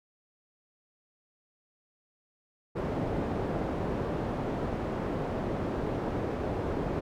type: low-pass noise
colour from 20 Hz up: white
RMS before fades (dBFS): -32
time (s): 2.75-7.01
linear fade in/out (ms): 20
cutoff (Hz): 510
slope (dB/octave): 12
effects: none